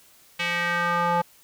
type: tone with band-pass filter sweep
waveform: square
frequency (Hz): 173.2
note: F3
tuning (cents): -14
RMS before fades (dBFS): -24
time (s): 0.39-1.22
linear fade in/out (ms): 10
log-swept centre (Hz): 2600 to 870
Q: 2.4
effects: white hiss -55 dBFS RMS until 1.43 s